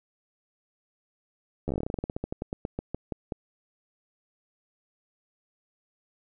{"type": "slowing click train", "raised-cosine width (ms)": 2, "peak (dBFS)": -17, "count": 25, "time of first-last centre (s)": [1.68, 3.322], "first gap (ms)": 12, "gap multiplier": 1.13, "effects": []}